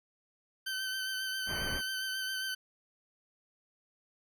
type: tone with vibrato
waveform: 20% pulse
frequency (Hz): 1536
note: G6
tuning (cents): -36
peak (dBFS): -29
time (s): 0.66-2.55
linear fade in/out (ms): 10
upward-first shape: sine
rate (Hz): 7.4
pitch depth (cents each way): 21
type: low-pass noise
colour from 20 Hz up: pink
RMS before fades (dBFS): -39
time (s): 1.46-1.82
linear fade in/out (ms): 50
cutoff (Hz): 2500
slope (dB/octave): 96
effects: none